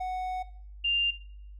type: tone pair in turn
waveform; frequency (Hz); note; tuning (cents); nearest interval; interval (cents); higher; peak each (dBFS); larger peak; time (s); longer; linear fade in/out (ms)
triangle / sine; 740 / 2794; F#5 / F7; 0 / 0; octave + major seventh; 2300; second; -28 / -24; second; 0-0.43 / 0.84-1.11; first; 10
effects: noise-tail reverb RT60 0.6 s tail -17 dB re dry + added 50 Hz sine -43 dBFS peak until 1.59 s